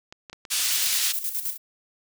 clicks, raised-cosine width 0.2 ms, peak -23 dBFS, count 8, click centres 0.125 / 0.298 / 0.33 / 0.452 / 0.54 / 0.595 / 0.782 / 0.93 s
pink band-pass noise, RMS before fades -25 dBFS, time 0.5-1.13 s, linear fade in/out 20 ms, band 3400 to 12000 Hz, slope 12 dB/octave
violet noise with tremolo, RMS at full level -27 dBFS, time 0.61-1.58 s, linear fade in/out 50 ms, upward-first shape square, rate 9.5 Hz, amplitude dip 60%
effects none

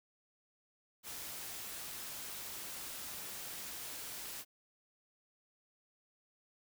white noise, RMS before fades -45 dBFS, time 1.03-4.45 s, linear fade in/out 50 ms, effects none

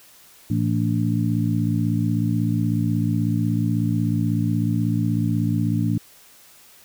harmonic tone with a mistuned harmonic, 56.3 Hz, A1, 40 cents sharp, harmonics 2 / 3 / 4 / 5, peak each -22 / -24 / -25 / -26 dBFS, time 0.5-5.98 s, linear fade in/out 5 ms, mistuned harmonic 5, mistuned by +57 cents, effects white hiss -50 dBFS RMS until 6.84 s

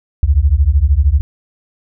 sine beating tone pair, 65 / 78 Hz, C2 / D#2, -11 / +5 cents, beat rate 13 Hz, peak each -11 dBFS, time 0.23-1.21 s, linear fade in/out 0 ms, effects none

